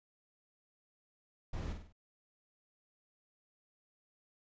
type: noise with echo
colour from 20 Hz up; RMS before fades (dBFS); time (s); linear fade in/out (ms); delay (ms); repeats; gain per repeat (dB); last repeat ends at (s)
brown; -40; 1.53-1.73; 5; 49; 4; -6; 1.926
effects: resampled to 16000 Hz